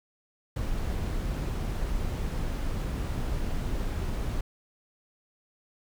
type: noise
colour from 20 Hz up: brown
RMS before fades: -30 dBFS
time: 0.56-4.41 s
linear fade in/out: 5 ms
effects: none